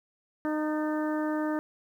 harmonic tone with a mistuned harmonic, 306.5 Hz, D#4, 26 cents flat, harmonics 1 / 2 / 3 / 4 / 5 / 6, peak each -28 / -34 / -38 / -40 / -42 / -44 dBFS, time 0.45-1.59 s, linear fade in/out 0 ms, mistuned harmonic 6, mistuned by -48 cents, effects 10-bit

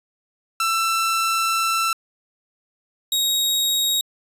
sawtooth tone pair in turn, 1336 / 3779 Hz, E6 / A#7, +23 / +23 cents, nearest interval octave + tritone, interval 1800 cents, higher second, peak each -15 / -15 dBFS, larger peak neither, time 0.6-1.93 / 3.12-4.01 s, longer first, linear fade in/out 2 ms, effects resampled to 32000 Hz

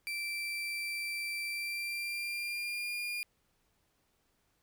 35% pulse tone with pitch glide, 2342 to 2418 Hz, D7 to D7, -5 to +50 cents, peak -33 dBFS, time 0.07-3.23 s, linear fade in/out 0 ms, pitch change +55 cents, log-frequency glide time 1.46-2.94 s, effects pink hiss -75 dBFS RMS until 4.62 s

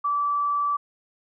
sine tone, 1158 Hz, D6, 25 cents flat, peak -21 dBFS, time 0.04-0.77 s, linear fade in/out 10 ms, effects none

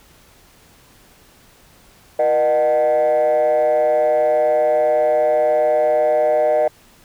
sine tone with frequency modulation, 612 Hz, D#5, 29 cents flat, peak -11 dBFS, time 2.19-6.68 s, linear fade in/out 5 ms, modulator 136 Hz, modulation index 0.83, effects tanh soft clip ceiling -11 dBFS + pink hiss -50 dBFS RMS until 7.04 s

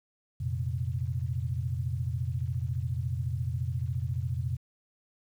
sine chord, F suspended fourth, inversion none, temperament equal, 87.31 / 116.54 / 130.81 Hz, F2 / Bb2 / C3, 0 / 0 / 0 cents, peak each -33 dBFS, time 0.4-4.57 s, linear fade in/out 10 ms, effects 10-bit

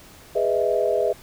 sine chord, E major seventh, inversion first, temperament just, 412 / 494.4 / 618.1 / 659.3 Hz, G#4 / B4 / D#5 / E5, -14 / +2 / -12 / 0 cents, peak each -24 dBFS, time 0.35-1.13 s, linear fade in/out 10 ms, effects pink hiss -47 dBFS RMS until 1.22 s

